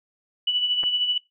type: tone with tremolo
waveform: sine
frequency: 2960 Hz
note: F#7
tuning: in tune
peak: -18 dBFS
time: 0.47-1.18 s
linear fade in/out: 5 ms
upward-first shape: sine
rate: 13 Hz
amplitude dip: 50%
type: clicks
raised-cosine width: 0.5 ms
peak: -24 / -20 dBFS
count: 2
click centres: 0.832 / 0.838 s
effects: noise-tail reverb RT60 0.2 s tail -22 dB re dry